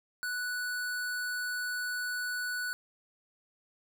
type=tone; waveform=square; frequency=1480 Hz; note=F#6; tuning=in tune; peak=-33 dBFS; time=0.23-2.73 s; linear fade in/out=0 ms; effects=none